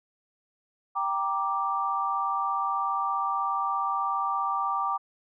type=chord; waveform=sine; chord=G minor; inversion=none; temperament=just; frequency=784 / 940.8 / 1176 Hz; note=G5 / Bb5 / D6; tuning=0 / +16 / +2 cents; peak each=-31 / -32 / -27 dBFS; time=0.95-4.98 s; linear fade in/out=20 ms; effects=none